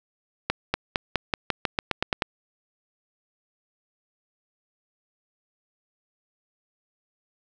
accelerating click train, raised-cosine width 0.3 ms, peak -6 dBFS, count 12, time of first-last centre 0.5-2.222 s, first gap 240 ms, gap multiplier 0.91, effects none

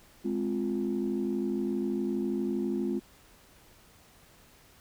sine chord, F minor, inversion first, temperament just, 209.5 / 261.9 / 349.2 Hz, Ab3 / C4 / F4, +15 / +2 / 0 cents, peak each -31 / -32 / -31 dBFS, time 0.24-3 s, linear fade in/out 20 ms, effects tanh soft clip ceiling -21 dBFS + pink hiss -58 dBFS RMS until 4.8 s

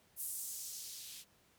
violet noise with band-pass filter sweep, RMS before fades -45 dBFS, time 0.16-1.25 s, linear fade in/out 50 ms, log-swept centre 11000 to 3000 Hz, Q 1.4, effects pink hiss -69 dBFS RMS until 1.58 s + high-pass 60 Hz 12 dB/octave

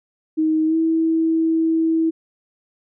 sine tone with pitch glide, 314.4 to 324.4 Hz, D#4 to E4, +18 to -28 cents, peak -15 dBFS, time 0.37-2.11 s, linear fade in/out 20 ms, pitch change +54 cents, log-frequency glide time 0.66-0.76 s, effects none

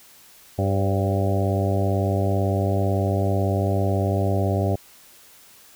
harmonic tone with a mistuned harmonic, 98 Hz, G2, in tune, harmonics 1 / 2 / 3 / 4 / 5 / 6 / 7 / 8, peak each -21 / -28 / -30 / -29 / -32 / -29 / -30 / -35 dBFS, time 0.58-4.76 s, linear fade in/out 10 ms, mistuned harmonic 5, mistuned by +55 cents, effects white hiss -50 dBFS RMS until 5.75 s

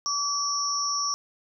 sine tone cluster, 1143 / 5430 / 5770 Hz, D6 / F8 / F#8, -47 / -50 / -44 cents, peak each -29 dBFS, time 0.06-1.14 s, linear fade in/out 0 ms, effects none

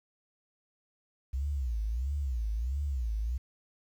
sine tone with vibrato, 62 Hz, B1, 7 cents sharp, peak -29 dBFS, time 1.33-3.38 s, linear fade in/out 10 ms, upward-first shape sine, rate 1.5 Hz, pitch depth 270 cents each way, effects 10-bit

